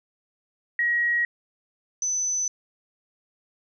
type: tone pair in turn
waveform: sine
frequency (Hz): 1900 / 6032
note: A#6 / F#8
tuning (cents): +33 / +32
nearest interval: octave + minor sixth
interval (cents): 1999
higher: second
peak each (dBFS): -20 / -23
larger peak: first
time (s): 0.79-1.25 / 2.02-2.48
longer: neither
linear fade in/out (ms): 2
effects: none